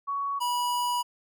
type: tone pair in turn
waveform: sine / square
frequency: 1120 / 974.9 Hz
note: C#6 / B5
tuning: +18 / -23 cents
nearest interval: major second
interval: 241 cents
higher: first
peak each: -27 / -26 dBFS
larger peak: second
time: 0.07-0.4 / 0.4-1.03 s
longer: second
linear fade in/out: 20 ms
effects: none